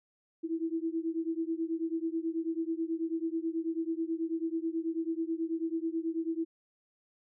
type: beating tone pair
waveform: sine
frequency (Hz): 323.8 / 333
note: E4 / E4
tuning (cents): -31 / +18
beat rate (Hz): 9.2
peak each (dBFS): -33 / -34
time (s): 0.43-6.45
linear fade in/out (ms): 20
effects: none